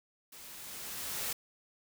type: noise with level ramp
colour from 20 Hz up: white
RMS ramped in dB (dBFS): -51 to -35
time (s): 0.32-1.33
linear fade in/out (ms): 5
effects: none